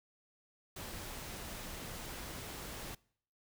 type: noise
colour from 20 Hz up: pink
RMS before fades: -45 dBFS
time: 0.76-2.95 s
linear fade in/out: 5 ms
effects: noise-tail reverb RT60 0.6 s tail -24 dB re dry